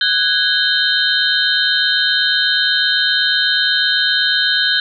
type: tone cluster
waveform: sine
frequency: 1498 / 1646 / 3116 / 3715 / 4093 Hz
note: F#6 / G#6 / G7 / A#7 / C8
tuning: +21 / -16 / -11 / -7 / -39 cents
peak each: -19 dBFS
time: 0.01-4.8 s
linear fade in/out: 2 ms
effects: none